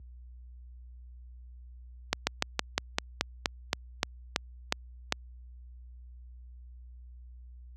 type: slowing click train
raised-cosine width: 0.2 ms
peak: -7 dBFS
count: 13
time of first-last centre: 2.13-5.124 s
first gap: 140 ms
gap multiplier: 1.1
effects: added 61 Hz sine -37 dBFS peak until 7.76 s + high-pass 100 Hz 12 dB/octave